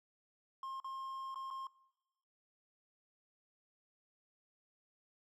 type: tone with dropouts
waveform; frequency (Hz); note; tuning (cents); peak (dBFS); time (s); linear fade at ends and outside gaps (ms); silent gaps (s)
triangle; 1066; C6; +32; -39; 0.63-1.67; 2; 0.801-0.844 / 1.345-1.357 / 1.504-1.509
effects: noise-tail reverb RT60 0.9 s tail -22 dB re dry